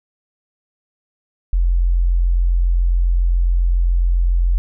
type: tone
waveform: sine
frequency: 43.65 Hz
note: F1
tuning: in tune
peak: -12 dBFS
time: 1.53-4.58 s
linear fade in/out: 0 ms
effects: none